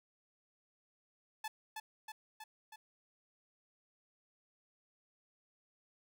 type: tone with echo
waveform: sawtooth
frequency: 868 Hz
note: A5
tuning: 24 cents flat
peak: -35 dBFS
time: 1.44-1.48 s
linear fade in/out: 5 ms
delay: 320 ms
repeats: 4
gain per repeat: -3 dB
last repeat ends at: 2.76 s
effects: none